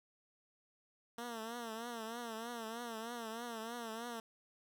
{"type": "tone with vibrato", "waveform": "10% pulse", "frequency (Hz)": 230.5, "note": "A#3", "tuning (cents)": -19, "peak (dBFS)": -34, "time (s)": [1.18, 4.2], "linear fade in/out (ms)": 2, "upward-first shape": "triangle", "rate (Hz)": 3.2, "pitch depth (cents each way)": 100, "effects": []}